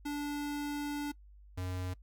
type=tone pair in turn; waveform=square; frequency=290.9 / 91.45 Hz; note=D4 / F#2; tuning=-16 / -20 cents; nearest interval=octave + minor sixth; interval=2004 cents; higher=first; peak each=-35 / -36 dBFS; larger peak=first; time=0.05-1.12 / 1.57-1.94 s; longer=first; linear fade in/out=10 ms; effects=noise-tail reverb RT60 0.1 s tail -22 dB re dry + added 50 Hz sine -53 dBFS peak until 2.02 s